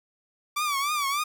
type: tone with vibrato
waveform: sawtooth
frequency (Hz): 1157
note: D6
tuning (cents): -26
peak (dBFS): -21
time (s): 0.56-1.24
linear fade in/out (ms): 10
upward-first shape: triangle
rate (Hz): 3.4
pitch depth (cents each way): 120
effects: 9-bit